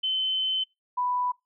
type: tone pair in turn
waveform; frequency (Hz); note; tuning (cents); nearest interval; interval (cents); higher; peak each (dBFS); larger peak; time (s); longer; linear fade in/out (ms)
sine; 3061 / 990.1; G7 / B5; -42 / +4; octave + minor sixth; 1954; first; -24; neither; 0.03-0.64 / 0.97-1.32; first; 10
effects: noise-tail reverb RT60 0.2 s tail -23 dB re dry